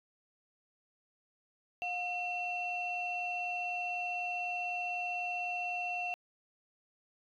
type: tone pair together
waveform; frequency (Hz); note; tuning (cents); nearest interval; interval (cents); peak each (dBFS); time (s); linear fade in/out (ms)
sine; 717.3 / 2708; F5 / E7; +46 / +46; octave + major seventh; 2300; -36 / -35; 1.82-6.14; 0
effects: tanh soft clip ceiling -27 dBFS